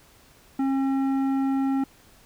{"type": "tone with tanh clipping", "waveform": "triangle", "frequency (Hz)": 270, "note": "C#4", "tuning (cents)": -45, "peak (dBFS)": -23, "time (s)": [0.59, 1.84], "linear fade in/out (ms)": 5, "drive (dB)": 15, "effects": ["pink hiss -55 dBFS RMS until 2.25 s"]}